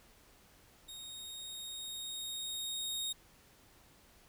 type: tone with level ramp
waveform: sawtooth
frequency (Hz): 3729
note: A#7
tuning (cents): 0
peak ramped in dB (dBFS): -43 to -32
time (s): 0.88-3.13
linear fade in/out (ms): 10
effects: pink hiss -63 dBFS RMS until 4.28 s